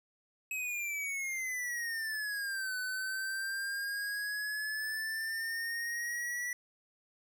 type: exponential two-way sweep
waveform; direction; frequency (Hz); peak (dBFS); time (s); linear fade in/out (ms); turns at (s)
square; down then up; 2565 to 1500 to 1956; -35; 0.51-6.53; 2; 2.77
effects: none